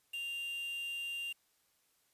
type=tone with quantisation; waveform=triangle; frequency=2786 Hz; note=F7; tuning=5 cents flat; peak=-36 dBFS; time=0.13-1.33 s; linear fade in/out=10 ms; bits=8; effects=white hiss -74 dBFS RMS until 2.13 s + resampled to 32000 Hz